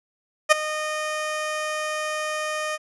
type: tone with ADSR envelope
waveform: 15% pulse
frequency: 614 Hz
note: D#5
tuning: 23 cents flat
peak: -3 dBFS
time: 0.49-2.78 s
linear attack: 28 ms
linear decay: 13 ms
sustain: -16 dB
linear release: 34 ms
effects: resampled to 24000 Hz